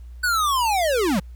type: linear sweep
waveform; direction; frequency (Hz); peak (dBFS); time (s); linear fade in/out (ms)
square; down; 1509 to 160.9; -19; 0.23-1.2; 10
effects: added 60 Hz sine -36 dBFS peak until 1.35 s + pink hiss -63 dBFS RMS until 1.35 s